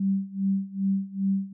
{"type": "tone with tremolo", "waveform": "sine", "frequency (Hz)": 194.7, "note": "G3", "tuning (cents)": -12, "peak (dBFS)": -20, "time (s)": [0, 1.53], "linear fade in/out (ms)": 5, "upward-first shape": "sine", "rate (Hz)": 2.5, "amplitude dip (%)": 90, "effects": []}